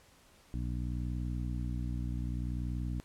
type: harmonic tone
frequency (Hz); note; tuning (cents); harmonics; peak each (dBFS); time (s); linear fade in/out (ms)
60.6; B1; -32; 1 / 2 / 3 / 4 / 5; -35 / -38 / -43 / -44 / -47; 0.54-3; 0
effects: pink hiss -62 dBFS RMS until 3.04 s + low-pass 12000 Hz 12 dB/octave